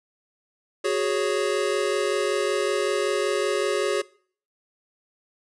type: chord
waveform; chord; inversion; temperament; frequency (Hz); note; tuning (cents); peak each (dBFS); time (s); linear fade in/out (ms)
square; F# suspended second; none; equal; 370 / 415.3 / 554.4; F#4 / G#4 / C#5; 0 / 0 / 0; -27 / -26 / -28; 0.84-4.02; 10
effects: noise-tail reverb RT60 0.5 s tail -22 dB re dry + resampled to 24000 Hz